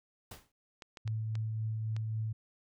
pink noise with exponential decay, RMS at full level -43 dBFS, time 0.31-0.52 s, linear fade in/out 5 ms, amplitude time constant 44 ms
clicks, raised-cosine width 0.2 ms, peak -29 dBFS, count 5, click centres 0.822 / 0.972 / 1.077 / 1.354 / 1.965 s
sine tone with tremolo, 110 Hz, A2, in tune, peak -31 dBFS, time 1.05-2.33 s, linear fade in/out 10 ms, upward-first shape triangle, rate 3.7 Hz, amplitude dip 25%
effects none

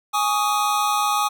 square chord, Ab suspended fourth, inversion none, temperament equal with one note detuned, 830.6 / 1123.6 / 1244.5 Hz, Ab5 / Db6 / Eb6, 0 / +23 / 0 cents, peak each -23 / -26 / -23 dBFS, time 0.13-1.29 s, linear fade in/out 20 ms, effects none

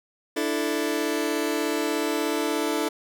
sawtooth chord, D suspended second, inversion none, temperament just, 293.7 / 330.4 / 440.5 Hz, D4 / E4 / A4, 0 / +4 / +2 cents, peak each -24 dBFS, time 0.36-2.89 s, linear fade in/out 10 ms, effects none

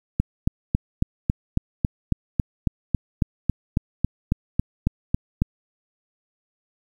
click train, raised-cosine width 5 ms, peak -6 dBFS, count 20, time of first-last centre 0.2-5.42 s, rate 3.64 Hz, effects 8-bit

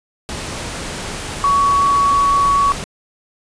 sine tone in noise, 1124 Hz, C#6, 24 cents sharp, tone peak -11 dBFS, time 1.44-2.72 s, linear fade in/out 0 ms, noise pink, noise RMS -26 dBFS, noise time 0.29-2.84 s, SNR +12 dB, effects resampled to 22050 Hz

